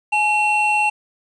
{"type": "tone pair together", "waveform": "triangle", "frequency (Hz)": [843.5, 2720], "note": ["G#5", "F7"], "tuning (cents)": [27, -46], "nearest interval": "octave + minor sixth", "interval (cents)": 2027, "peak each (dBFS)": -16, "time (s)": [0.12, 0.9], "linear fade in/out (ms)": 10, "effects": ["resampled to 22050 Hz", "8-bit"]}